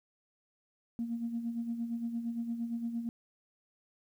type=tone with tremolo; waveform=sine; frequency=233.1 Hz; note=A#3; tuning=in tune; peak=-30 dBFS; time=0.99-3.09 s; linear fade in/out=0 ms; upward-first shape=sine; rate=8.7 Hz; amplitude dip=60%; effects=tanh soft clip ceiling -26 dBFS + 11-bit